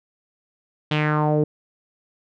sawtooth tone with low-pass filter sweep, 151.7 Hz, D#3, 44 cents flat, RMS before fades -20 dBFS, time 0.91-1.44 s, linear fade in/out 5 ms, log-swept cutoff 3400 to 400 Hz, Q 3.7, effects none

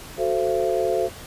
sine chord, F# half-diminished seventh, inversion none, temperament equal with one note detuned, 370 / 440 / 523.3 / 676.6 Hz, F#4 / A4 / C5 / E5, 0 / 0 / 0 / +45 cents, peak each -25 dBFS, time 0.17-1.1 s, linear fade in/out 50 ms, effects pink hiss -40 dBFS RMS until 1.26 s + resampled to 32000 Hz

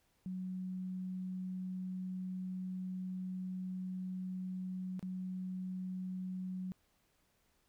sine tone with dropouts, 185 Hz, F#3, in tune, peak -38 dBFS, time 0.26-6.72 s, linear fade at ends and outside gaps 0 ms, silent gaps 4.994-5.027 s, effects pink hiss -75 dBFS RMS until 7.68 s

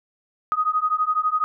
sine beating tone pair, 1244.5 / 1256.5 Hz, D#6 / D#6, 0 / +17 cents, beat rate 12 Hz, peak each -22 dBFS, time 0.52-1.44 s, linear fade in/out 0 ms, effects none

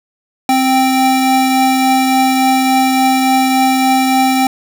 square tone pair together, 262.5 / 784 Hz, C4 / G5, +6 / 0 cents, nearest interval octave + perfect fifth, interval 1894 cents, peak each -13 dBFS, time 0.49-4.47 s, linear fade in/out 2 ms, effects none

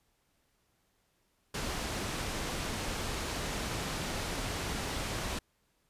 pink low-pass noise, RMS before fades -36 dBFS, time 1.54-5.39 s, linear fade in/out 5 ms, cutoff 8500 Hz, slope 12 dB/octave, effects pink hiss -74 dBFS RMS until 5.89 s + resampled to 32000 Hz

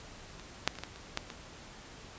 clicks, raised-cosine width 0.2 ms, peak -30 / -7 / -30 / -24 / -20 / -30 / -13 / -25 dBFS, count 8, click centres 0.397 / 0.676 / 0.754 / 0.787 / 0.836 / 0.96 / 1.174 / 1.302 s, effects pink hiss -50 dBFS RMS until 2.18 s + resampled to 16000 Hz

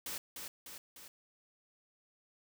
white noise with echo, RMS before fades -41 dBFS, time 0.06-0.18 s, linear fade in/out 2 ms, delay 300 ms, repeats 3, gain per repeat -4 dB, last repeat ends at 1.08 s, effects none

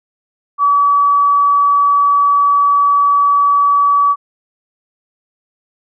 sine tone, 1143 Hz, D6, 47 cents flat, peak -8 dBFS, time 0.58-4.16 s, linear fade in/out 50 ms, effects none

